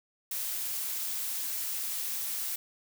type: noise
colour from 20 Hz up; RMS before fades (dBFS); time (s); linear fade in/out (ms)
blue; -34; 0.31-2.56; 5
effects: none